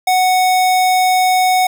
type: tone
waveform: square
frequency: 740 Hz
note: F#5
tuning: in tune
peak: -11 dBFS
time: 0.07-1.67 s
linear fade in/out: 5 ms
effects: none